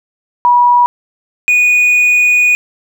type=tone pair in turn; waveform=sine / triangle; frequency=970 / 2466 Hz; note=B5 / D#7; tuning=-31 / -16 cents; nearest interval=octave + major third; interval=1615 cents; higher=second; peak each=-5 dBFS; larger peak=neither; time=0.45-0.86 / 1.48-2.55 s; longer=second; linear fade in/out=0 ms; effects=none